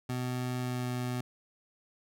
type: tone with pitch glide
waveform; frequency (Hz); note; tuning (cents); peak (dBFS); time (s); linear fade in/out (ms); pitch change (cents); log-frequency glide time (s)
25% pulse; 125.4 to 124.39; B2 to B2; +27 to +13; -28; 0.09-1.21; 5; -14; 0.58-0.9
effects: none